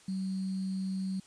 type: tone with sample-and-hold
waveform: sine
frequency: 190 Hz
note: F#3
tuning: 46 cents sharp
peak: -31 dBFS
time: 0.08-1.2 s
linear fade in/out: 5 ms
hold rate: 4410 Hz
effects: white hiss -59 dBFS RMS until 1.26 s + resampled to 22050 Hz